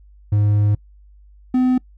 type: tone pair in turn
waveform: triangle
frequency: 103.83 / 254.2 Hz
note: G#2 / C4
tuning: 0 / -50 cents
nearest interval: octave + major third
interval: 1550 cents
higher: second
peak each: -11 dBFS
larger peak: neither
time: 0.32-0.75 / 1.54-1.78 s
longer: first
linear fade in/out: 5 ms
effects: noise-tail reverb RT60 0.1 s tail -25 dB re dry + added 50 Hz sine -44 dBFS peak until 1.97 s